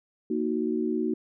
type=chord; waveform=sine; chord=D# minor; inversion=second; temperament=equal; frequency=233.1 / 311.1 / 370 Hz; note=A#3 / D#4 / F#4; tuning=0 / 0 / 0 cents; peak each=-29 dBFS; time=0.3-1.14 s; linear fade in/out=5 ms; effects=none